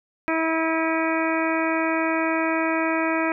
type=harmonic tone with a mistuned harmonic; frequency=323.6 Hz; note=E4; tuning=32 cents flat; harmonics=1 / 2 / 3 / 4 / 5 / 6 / 7 / 8; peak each=-24 / -27 / -29 / -30 / -31 / -32 / -32 / -33 dBFS; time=0.28-3.32 s; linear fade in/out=0 ms; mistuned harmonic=8; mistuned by=-81 cents; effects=none